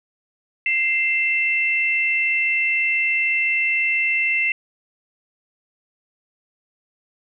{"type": "tone pair together", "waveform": "sine", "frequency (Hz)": [2093, 2674], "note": ["C7", "E7"], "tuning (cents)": [0, 24], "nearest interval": "major third", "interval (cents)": 424, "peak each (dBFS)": -20, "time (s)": [0.66, 4.52], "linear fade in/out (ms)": 2, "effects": []}